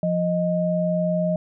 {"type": "tone pair together", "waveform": "sine", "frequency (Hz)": [174.63, 622.3], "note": ["F3", "D#5"], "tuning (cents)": [0, 0], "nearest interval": "octave + minor seventh", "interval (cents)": 2200, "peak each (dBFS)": -22, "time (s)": [0.03, 1.36], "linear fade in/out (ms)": 2, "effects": []}